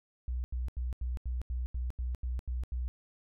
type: tone bursts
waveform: sine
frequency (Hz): 61.74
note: B1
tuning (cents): 0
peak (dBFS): -31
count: 11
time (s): 0.28-2.88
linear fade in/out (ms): 0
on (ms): 160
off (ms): 84
effects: none